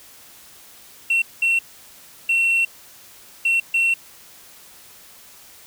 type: tone bursts at uneven times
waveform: sine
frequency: 2716 Hz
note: F7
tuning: 49 cents flat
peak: -13 dBFS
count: 5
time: 1.1-1.22 / 1.42-1.59 / 2.29-2.65 / 3.45-3.6 / 3.74-3.94 s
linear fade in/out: 5 ms
effects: tanh soft clip ceiling -14 dBFS + white hiss -46 dBFS RMS until 5.66 s